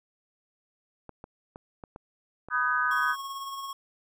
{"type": "clicks", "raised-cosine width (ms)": 1, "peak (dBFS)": -28, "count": 6, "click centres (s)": [1.093, 1.241, 1.559, 1.838, 1.961, 2.486]}
{"type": "chord", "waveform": "sine", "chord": "G# minor seventh", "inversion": "first", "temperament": "equal with one note detuned", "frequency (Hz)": [987.8, 1244.5, 1515.4, 1661.2], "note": ["B5", "D#6", "F#6", "G#6"], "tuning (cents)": [0, 0, 41, 0], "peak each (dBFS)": [-33, -27, -27, -33], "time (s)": [2.5, 3.16], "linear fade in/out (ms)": 50}
{"type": "tone with tremolo", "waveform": "square", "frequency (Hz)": 1095, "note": "C#6", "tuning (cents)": -22, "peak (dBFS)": -34, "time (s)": [2.91, 3.73], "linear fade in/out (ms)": 2, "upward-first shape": "sine", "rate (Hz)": 18, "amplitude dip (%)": 35}
{"effects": []}